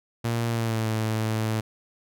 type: tone with pitch glide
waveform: sawtooth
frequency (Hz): 116.54 to 110.19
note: A#2 to A2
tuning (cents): 0 to +3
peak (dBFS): -20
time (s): 0.24-1.61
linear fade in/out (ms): 10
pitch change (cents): -97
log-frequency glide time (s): 0.49-0.89
effects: none